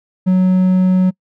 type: tone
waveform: triangle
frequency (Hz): 185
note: F#3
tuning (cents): 0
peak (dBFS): -7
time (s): 0.26-1.11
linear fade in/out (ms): 20
effects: noise-tail reverb RT60 0.1 s tail -26 dB re dry

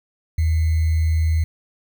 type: tone with sample-and-hold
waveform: sine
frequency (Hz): 80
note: D#2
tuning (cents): +49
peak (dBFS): -15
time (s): 0.38-1.44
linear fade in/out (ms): 5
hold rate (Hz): 2100
effects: none

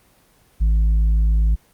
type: tone with tanh clipping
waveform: sine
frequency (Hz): 53.8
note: A1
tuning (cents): -38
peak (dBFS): -14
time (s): 0.6-1.56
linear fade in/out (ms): 20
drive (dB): 4
effects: pink hiss -56 dBFS RMS until 1.73 s + Opus 24 kbps

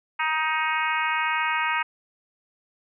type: harmonic tone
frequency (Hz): 313.9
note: D#4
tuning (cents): +15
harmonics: 3 / 4 / 5 / 6 / 7 / 8 / 9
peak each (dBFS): -27 / -29 / -30 / -31 / -30 / -31 / -37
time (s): 0.19-1.83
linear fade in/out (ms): 10
effects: none

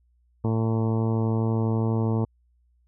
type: harmonic tone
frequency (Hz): 112.2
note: A2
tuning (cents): +34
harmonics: 1 / 2 / 3 / 4 / 5 / 6 / 7 / 8 / 9 / 10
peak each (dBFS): -23 / -27 / -32 / -32 / -40 / -41 / -42 / -39 / -44 / -46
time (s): 0.44-2.25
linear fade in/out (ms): 5
effects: added 60 Hz sine -61 dBFS peak until 2.87 s

